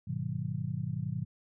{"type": "chord", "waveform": "sine", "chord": "G# minor seventh", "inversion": "none", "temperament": "just", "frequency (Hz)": [103.83, 124.59, 155.74, 186.89], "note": ["G#2", "B2", "D#3", "F#3"], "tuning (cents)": [0, 16, 2, 18], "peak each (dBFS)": [-39, -36, -36, -40], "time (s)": [0.07, 1.25], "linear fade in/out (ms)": 10, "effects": []}